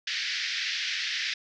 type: band-pass noise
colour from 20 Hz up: pink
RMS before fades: -31 dBFS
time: 0.07-1.34 s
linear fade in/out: 5 ms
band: 1700 to 5500 Hz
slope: 48 dB/octave
effects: none